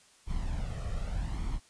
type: noise with flanger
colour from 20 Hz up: brown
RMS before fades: -33 dBFS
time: 0.26-1.6 s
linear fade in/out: 50 ms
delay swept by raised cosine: 0.91 to 1.64 ms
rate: 0.83 Hz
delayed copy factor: +0.65
effects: white hiss -61 dBFS RMS until 1.69 s + resampled to 22050 Hz